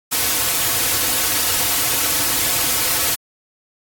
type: noise with comb filter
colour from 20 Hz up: white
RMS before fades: -18 dBFS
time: 0.11-3.16 s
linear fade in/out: 20 ms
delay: 5 ms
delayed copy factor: -1
effects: AAC 64 kbps